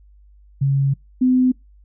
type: tone pair in turn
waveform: sine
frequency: 137.7 / 254.6 Hz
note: C#3 / C4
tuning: -11 / -47 cents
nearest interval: major seventh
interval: 1064 cents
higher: second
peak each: -14 / -12 dBFS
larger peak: second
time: 0.61-0.94 / 1.21-1.52 s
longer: first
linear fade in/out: 10 ms
effects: noise-tail reverb RT60 0.2 s tail -26 dB re dry + added 50 Hz sine -46 dBFS peak until 1.84 s